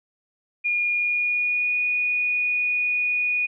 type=tone with pitch glide; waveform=sine; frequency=2429 to 2463 Hz; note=D#7 to D#7; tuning=-42 to -18 cents; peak=-20 dBFS; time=0.64-3.47 s; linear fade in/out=20 ms; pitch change=+24 cents; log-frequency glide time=0.92-1.77 s; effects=none